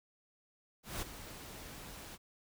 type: noise with ADSR envelope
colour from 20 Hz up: pink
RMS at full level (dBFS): -38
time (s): 0.83-2.18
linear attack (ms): 190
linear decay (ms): 14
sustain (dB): -11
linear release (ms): 39
effects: none